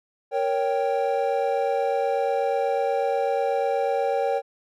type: chord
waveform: triangle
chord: G diminished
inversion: first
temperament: equal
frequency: 466.2 / 554.4 / 784 Hz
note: Bb4 / Db5 / G5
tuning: 0 / 0 / 0 cents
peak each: -24 / -23 / -24 dBFS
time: 0.31-4.42 s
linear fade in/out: 50 ms
effects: none